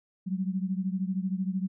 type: beating tone pair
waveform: sine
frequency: 185 / 198 Hz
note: F#3 / G3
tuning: 0 / +18 cents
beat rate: 13 Hz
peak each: -29 / -32 dBFS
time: 0.26-1.68 s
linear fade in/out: 20 ms
effects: none